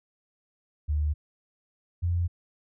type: tone pair in turn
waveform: sine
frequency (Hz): 74.8 / 86.81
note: D2 / F2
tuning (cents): +32 / -10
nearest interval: minor third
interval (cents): 258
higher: second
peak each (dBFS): -23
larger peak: neither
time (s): 0.88-1.14 / 2.02-2.28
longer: neither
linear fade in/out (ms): 20
effects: none